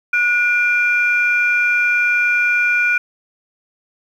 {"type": "tone pair together", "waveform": "sine", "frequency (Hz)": [1456.5, 2386], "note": ["F#6", "D7"], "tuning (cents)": [-28, 27], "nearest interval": "major sixth", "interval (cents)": 855, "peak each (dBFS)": -15, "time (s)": [0.13, 2.98], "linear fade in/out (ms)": 5, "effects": ["tanh soft clip ceiling -5 dBFS", "8-bit"]}